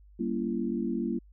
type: chord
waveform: sine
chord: G diminished seventh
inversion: none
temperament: just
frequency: 196 / 235.2 / 282.2 / 338.7 Hz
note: G3 / Bb3 / Db4 / Fb4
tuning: 0 / +16 / +31 / +47 cents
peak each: -34 / -31 / -37 / -33 dBFS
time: 0.19-1.19 s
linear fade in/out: 10 ms
effects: added 50 Hz sine -52 dBFS peak until 1.32 s